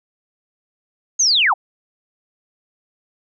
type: linear sweep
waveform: sine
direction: down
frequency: 6645 to 646 Hz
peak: -12 dBFS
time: 1.19-1.54 s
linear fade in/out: 10 ms
effects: none